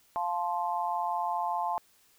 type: chord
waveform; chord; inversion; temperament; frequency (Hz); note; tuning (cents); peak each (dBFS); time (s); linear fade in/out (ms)
sine; F major; none; just; 698.5 / 873.1 / 1047.7; F5 / A5 / C6; 0 / -14 / +2; -33 / -31 / -34; 0.16-1.78; 0
effects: white hiss -64 dBFS RMS until 2.18 s